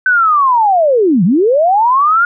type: linear two-way sweep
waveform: sine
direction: down then up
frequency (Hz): 1535 to 157.8 to 1437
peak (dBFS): -7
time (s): 0.06-2.25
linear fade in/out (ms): 2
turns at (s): 1.24
effects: none